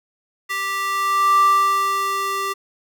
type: tone with high-pass filter sweep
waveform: square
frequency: 392 Hz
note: G4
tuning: in tune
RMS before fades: -19 dBFS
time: 0.49-2.54 s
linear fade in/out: 20 ms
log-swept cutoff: 1600 to 800 Hz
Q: 7.1
effects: none